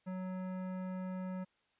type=tone with hard clipping; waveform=sine; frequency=185.5 Hz; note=F#3; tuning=5 cents sharp; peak=-40 dBFS; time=0.06-1.45 s; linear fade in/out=20 ms; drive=15 dB; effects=white hiss -75 dBFS RMS until 1.79 s + resampled to 8000 Hz